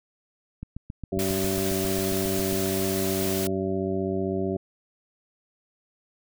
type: click train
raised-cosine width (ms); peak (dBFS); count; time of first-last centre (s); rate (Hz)
5; -22; 15; 0.63-2.53; 7.37
type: harmonic tone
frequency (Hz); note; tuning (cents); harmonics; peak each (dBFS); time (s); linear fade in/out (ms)
95.6; G2; -43; 1 / 2 / 3 / 4 / 6 / 7; -34 / -30 / -32 / -28 / -36 / -35; 1.12-4.57; 5
type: noise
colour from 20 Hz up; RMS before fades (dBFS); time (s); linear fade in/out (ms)
white; -32; 1.19-3.47; 0
effects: none